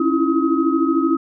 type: tone cluster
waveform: sine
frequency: 274 / 323.5 / 336.8 / 1269 Hz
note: C#4 / E4 / E4 / D#6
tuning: -20 / -32 / +37 / +34 cents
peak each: -19 / -19 / -20 / -24 dBFS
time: 0-1.17 s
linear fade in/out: 5 ms
effects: none